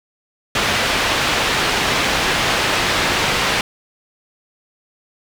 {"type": "low-pass noise", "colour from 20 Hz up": "white", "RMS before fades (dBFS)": -18, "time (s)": [0.55, 3.61], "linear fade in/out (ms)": 2, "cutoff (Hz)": 3100, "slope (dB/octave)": 12, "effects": []}